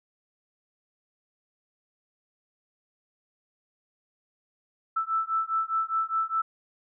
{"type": "beating tone pair", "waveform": "sine", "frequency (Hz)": [1318.5, 1323.4], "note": ["E6", "E6"], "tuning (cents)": [0, 6], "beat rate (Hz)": 4.9, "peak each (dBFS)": -28, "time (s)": [4.96, 6.42], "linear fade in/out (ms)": 10, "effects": []}